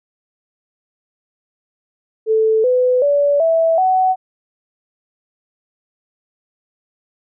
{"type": "tone with pitch steps", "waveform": "sine", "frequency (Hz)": [440, 502.5, 573.9, 655.5, 748.6], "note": ["A4", "B4", "D5", "E5", "F#5"], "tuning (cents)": [0, 30, -40, -10, 20], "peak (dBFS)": -11, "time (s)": [2.26, 4.16], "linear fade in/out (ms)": 50, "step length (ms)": 380, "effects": []}